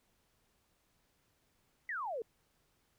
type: exponential sweep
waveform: sine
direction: down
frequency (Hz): 2040 to 421.7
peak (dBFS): -36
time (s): 1.89-2.22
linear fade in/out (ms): 2
effects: pink hiss -75 dBFS RMS until 2.98 s